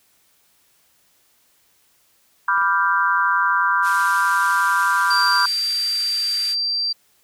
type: chord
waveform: sine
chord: G dominant seventh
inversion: first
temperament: equal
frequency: 987.8 / 1174.7 / 1396.9 / 1568 Hz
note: B5 / D6 / F6 / G6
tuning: 0 / 0 / 0 / 0 cents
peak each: -21 dBFS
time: 2.48-5.46 s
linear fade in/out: 5 ms
type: clicks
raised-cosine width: 0.5 ms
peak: -26 dBFS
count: 2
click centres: 2.577 / 2.62 s
type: band-pass noise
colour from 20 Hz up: white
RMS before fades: -35 dBFS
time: 3.82-6.56 s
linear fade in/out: 50 ms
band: 1300 to 12000 Hz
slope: 48 dB/octave
type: tone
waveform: sine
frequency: 4699 Hz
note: D8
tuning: in tune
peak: -19 dBFS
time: 5.1-6.93 s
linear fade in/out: 10 ms
effects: white hiss -60 dBFS RMS until 7.23 s